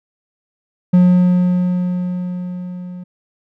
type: tone with level ramp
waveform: triangle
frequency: 179.8 Hz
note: F#3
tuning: 49 cents flat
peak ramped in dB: -4 to -26 dBFS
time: 0.93-3.04 s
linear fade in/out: 10 ms
effects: none